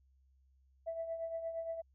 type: tone with tremolo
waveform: sine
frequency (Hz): 659.3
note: E5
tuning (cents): 0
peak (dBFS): -34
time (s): 0.86-1.82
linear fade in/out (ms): 20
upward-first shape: triangle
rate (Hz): 8.6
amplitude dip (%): 65
effects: tanh soft clip ceiling -30 dBFS + added 66 Hz sine -66 dBFS peak until 1.94 s